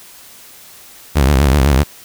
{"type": "tone with vibrato", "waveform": "sawtooth", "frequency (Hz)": 69.3, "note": "C#2", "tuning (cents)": 0, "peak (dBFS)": -5, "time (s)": [1.15, 1.84], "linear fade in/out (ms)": 20, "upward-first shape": "sine", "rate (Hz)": 7.9, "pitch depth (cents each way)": 150, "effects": ["white hiss -40 dBFS RMS until 2.04 s"]}